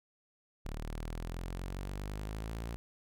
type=exponential sweep; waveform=sawtooth; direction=up; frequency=36.71 to 58.27 Hz; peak=-34 dBFS; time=0.65-2.76 s; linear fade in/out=0 ms; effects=none

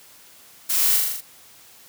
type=noise with echo; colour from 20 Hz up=blue; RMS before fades=-22 dBFS; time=0.69-0.97 s; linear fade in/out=10 ms; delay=40 ms; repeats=6; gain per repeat=-2 dB; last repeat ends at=1.21 s; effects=white hiss -49 dBFS RMS until 1.88 s + high-pass 60 Hz 12 dB/octave

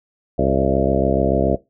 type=harmonic tone with a mistuned harmonic; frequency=67 Hz; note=C2; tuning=42 cents sharp; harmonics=1 / 2 / 3 / 4 / 5 / 6 / 7 / 8 / 9 / 10; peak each=-24 / -24 / -24 / -24 / -24 / -24 / -24 / -24 / -24 / -24 dBFS; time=0.38-1.56 s; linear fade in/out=10 ms; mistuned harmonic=8; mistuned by=+34 cents; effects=noise-tail reverb RT60 0.2 s tail -19 dB re dry

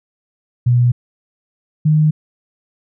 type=tone pair in turn; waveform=sine; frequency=122.1 / 153.84 Hz; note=B2 / D#3; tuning=-19 / -19 cents; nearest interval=major third; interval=400 cents; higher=second; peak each=-9 dBFS; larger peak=neither; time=0.66-0.92 / 1.85-2.11 s; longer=neither; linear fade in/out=10 ms; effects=none

